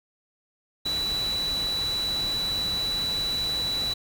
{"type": "tone in noise", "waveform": "sine", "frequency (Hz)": 3951, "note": "B7", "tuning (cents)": 0, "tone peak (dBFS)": -25, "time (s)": [0.85, 3.94], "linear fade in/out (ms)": 10, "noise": "pink", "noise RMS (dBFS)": -36, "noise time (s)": [0.85, 3.94], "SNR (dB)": 8, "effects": []}